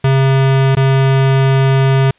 square tone with dropouts, 134.6 Hz, C3, 49 cents sharp, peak -9 dBFS, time 0.04-2.11 s, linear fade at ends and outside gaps 5 ms, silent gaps 0.752-0.768 s, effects white hiss -53 dBFS RMS until 2.18 s + resampled to 8000 Hz

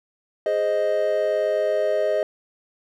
triangle chord, Ab major, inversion none, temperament equal, 415.3 / 523.3 / 622.3 Hz, Ab4 / C5 / Eb5, 0 / 0 / 0 cents, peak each -24 / -24 / -19 dBFS, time 0.46-2.23 s, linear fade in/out 2 ms, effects none

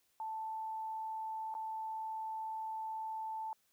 sine tone with dropouts, 881 Hz, A5, 2 cents sharp, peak -38 dBFS, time 0.2-3.53 s, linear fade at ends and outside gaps 1 ms, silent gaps 1.541-1.55 s, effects white hiss -75 dBFS RMS until 3.72 s

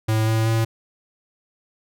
square tone with pitch steps, 110 / 111.41 / 112.83 Hz, A2 / A2 / A2, 0 / +22 / +44 cents, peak -18 dBFS, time 0.08-0.65 s, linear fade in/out 10 ms, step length 190 ms, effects none

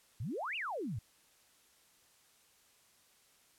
sine exponential two-way sweep, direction up then down, 92.5 to 2960 to 92.5 Hz, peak -36 dBFS, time 0.2-0.99 s, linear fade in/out 5 ms, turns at 0.56 s, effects white hiss -67 dBFS RMS until 3.58 s + low-pass 12000 Hz 12 dB/octave

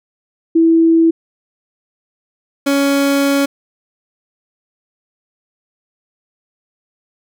sine / 30% pulse tone pair in turn, 328.5 / 279.3 Hz, E4 / C#4, -6 / +13 cents, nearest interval minor third, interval 281 cents, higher first, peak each -7 / -9 dBFS, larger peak first, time 0.55-1.11 / 2.66-3.46 s, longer second, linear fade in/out 10 ms, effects none

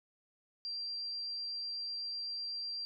sine tone, 4727 Hz, D8, 10 cents sharp, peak -37 dBFS, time 0.65-2.85 s, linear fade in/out 0 ms, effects none

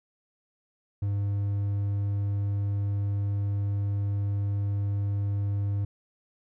triangle tone, 100.8 Hz, G2, 49 cents sharp, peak -23 dBFS, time 1.02-5.85 s, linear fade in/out 5 ms, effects none

